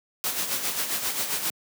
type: noise with tremolo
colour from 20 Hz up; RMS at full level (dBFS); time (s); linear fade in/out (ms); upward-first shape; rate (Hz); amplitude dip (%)
white; -26; 0.24-1.5; 0; sine; 7.5; 55
effects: high-pass 150 Hz 12 dB/octave